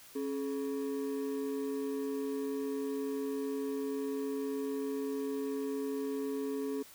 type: ring-modulated tone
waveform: triangle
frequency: 349.2 Hz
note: F4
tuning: in tune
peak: -28 dBFS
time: 0.15-6.83 s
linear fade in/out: 10 ms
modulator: 76.3 Hz
effects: white hiss -55 dBFS RMS until 6.94 s